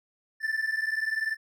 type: tone pair together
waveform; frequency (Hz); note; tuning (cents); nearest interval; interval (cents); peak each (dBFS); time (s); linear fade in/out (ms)
triangle; 1760 / 1780.5; A6 / A6; 0 / +20; unison; 20; -27 / -29; 0.4-1.37; 50
effects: none